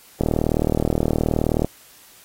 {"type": "click train", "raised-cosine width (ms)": 2, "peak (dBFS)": -5, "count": 57, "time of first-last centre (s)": [0.21, 1.646], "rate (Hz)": 39, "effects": ["white hiss -49 dBFS RMS until 2.24 s", "AAC 48 kbps"]}